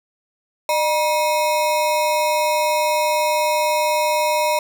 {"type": "ring-modulated tone", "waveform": "square", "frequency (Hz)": 782, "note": "G5", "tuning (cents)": -4, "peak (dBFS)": -14, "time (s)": [0.69, 4.59], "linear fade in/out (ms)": 2, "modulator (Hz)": 176, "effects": []}